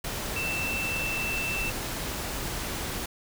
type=tone in noise; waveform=sine; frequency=2668 Hz; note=E7; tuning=20 cents sharp; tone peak=-29 dBFS; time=0.36-1.7 s; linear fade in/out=5 ms; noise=pink; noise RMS=-33 dBFS; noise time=0.04-3.06 s; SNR=+1 dB; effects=none